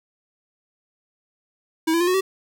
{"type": "tone with pitch steps", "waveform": "square", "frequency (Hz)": [321.9, 336.2, 351, 366.6, 382.8], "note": ["E4", "E4", "F4", "F#4", "G4"], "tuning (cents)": [-41, 34, 9, -16, -41], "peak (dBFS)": -18, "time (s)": [1.87, 2.21], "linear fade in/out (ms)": 10, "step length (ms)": 68, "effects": []}